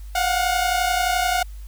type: tone pair together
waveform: sawtooth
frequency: 708.5 / 740 Hz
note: F5 / F#5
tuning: +25 / 0 cents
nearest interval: minor second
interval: 75 cents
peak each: -18 dBFS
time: 0.15-1.43 s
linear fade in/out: 5 ms
effects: added 50 Hz sine -33 dBFS peak until 1.67 s + white hiss -54 dBFS RMS until 1.67 s